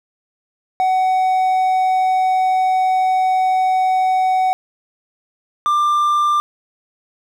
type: tone pair in turn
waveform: triangle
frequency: 749 / 1189 Hz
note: F#5 / D6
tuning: +21 / +21 cents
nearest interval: minor sixth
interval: 800 cents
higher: second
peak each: -11 dBFS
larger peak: neither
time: 0.8-4.53 / 5.66-6.4 s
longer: first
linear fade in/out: 0 ms
effects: none